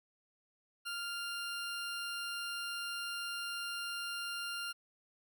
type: tone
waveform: 20% pulse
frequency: 1396.9 Hz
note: F6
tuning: in tune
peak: -33 dBFS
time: 0.85-4.73 s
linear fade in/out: 20 ms
effects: none